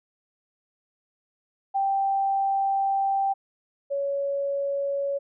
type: tone pair in turn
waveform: sine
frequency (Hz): 784 / 559.4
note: G5 / C#5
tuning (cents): 0 / +16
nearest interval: tritone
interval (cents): 584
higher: first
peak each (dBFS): -21 / -24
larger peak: first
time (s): 1.74-3.34 / 3.9-5.19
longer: first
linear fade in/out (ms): 20
effects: none